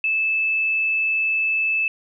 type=tone; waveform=sine; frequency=2622 Hz; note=E7; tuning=10 cents flat; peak=-18 dBFS; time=0.04-1.88 s; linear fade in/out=2 ms; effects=none